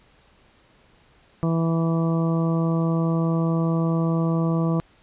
harmonic tone, 164.7 Hz, E3, 1 cent flat, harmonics 1 / 2 / 3 / 4 / 5 / 6 / 7, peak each -20 / -27 / -31 / -33 / -42 / -37 / -35 dBFS, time 1.43-4.8 s, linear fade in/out 0 ms, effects pink hiss -57 dBFS RMS until 5.02 s + resampled to 8000 Hz

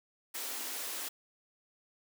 white high-pass noise, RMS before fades -39 dBFS, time 0.34-1.09 s, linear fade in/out 10 ms, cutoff 240 Hz, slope 96 dB/octave, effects none

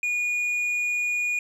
sine tone with tanh clipping, 2446 Hz, D#7, 30 cents flat, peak -24 dBFS, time 0.03-1.39 s, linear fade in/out 2 ms, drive 5 dB, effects none

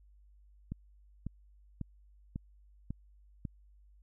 click train, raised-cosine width 5 ms, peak -25 dBFS, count 6, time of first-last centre 0.72-3.452 s, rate 1.83 Hz, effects added 50 Hz sine -58 dBFS peak until 4.02 s

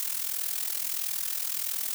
blue noise with amplitude modulation, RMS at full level -28 dBFS, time 0-1.94 s, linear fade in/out 0 ms, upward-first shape sine, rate 41.5 Hz, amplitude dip 75%, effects none

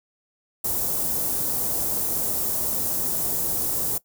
white band-stop noise, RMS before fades -25 dBFS, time 0.64-3.98 s, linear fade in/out 5 ms, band 640 to 9600 Hz, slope 12 dB/octave, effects noise-tail reverb RT60 0.1 s tail -19 dB re dry

